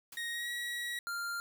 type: noise with exponential decay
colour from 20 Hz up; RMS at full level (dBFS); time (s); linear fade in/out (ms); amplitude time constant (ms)
white; -45; 0.12-0.27; 5; 32
type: tone with pitch glide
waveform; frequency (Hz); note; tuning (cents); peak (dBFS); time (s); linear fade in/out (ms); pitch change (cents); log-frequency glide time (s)
30% pulse; 1872 to 1916.9; A#6 to A#6; +7 to +48; -33; 0.17-0.99; 2; +41; 0.31-0.5
type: tone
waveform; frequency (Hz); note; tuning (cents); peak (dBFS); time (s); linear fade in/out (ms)
square; 1394; F6; -4; -36; 1.07-1.4; 0
effects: none